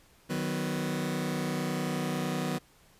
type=chord; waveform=sawtooth; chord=B major; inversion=first; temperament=just; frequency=154.34 / 185.21 / 246.9 Hz; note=D#3 / F#3 / B3; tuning=-14 / +2 / 0 cents; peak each=-30 dBFS; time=0.29-2.59 s; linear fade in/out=20 ms; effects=pink hiss -61 dBFS RMS until 2.99 s + resampled to 32000 Hz